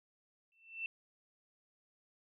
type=tone with exponential growth; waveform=sine; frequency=2677 Hz; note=E7; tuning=26 cents sharp; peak=-34 dBFS; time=0.52-0.86 s; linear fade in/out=1 ms; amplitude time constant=72 ms; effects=none